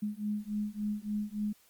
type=beating tone pair; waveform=sine; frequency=207.7 / 211.2 Hz; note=G#3 / G#3; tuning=0 / +29 cents; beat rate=3.5 Hz; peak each=-35 / -35 dBFS; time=0.02-1.53 s; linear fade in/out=10 ms; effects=white hiss -64 dBFS RMS until 1.69 s + Opus 32 kbps